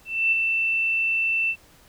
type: tone with ADSR envelope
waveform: sine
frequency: 2672 Hz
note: E7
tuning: 23 cents sharp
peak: -16 dBFS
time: 0.05-1.56 s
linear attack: 270 ms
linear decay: 14 ms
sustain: -4 dB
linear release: 66 ms
effects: pink hiss -54 dBFS RMS until 1.88 s